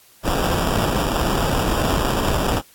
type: noise with sample-and-hold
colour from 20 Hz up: pink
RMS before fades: -20 dBFS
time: 0.23-2.62 s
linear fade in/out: 50 ms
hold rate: 2100 Hz
effects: white hiss -51 dBFS RMS until 2.74 s + AAC 64 kbps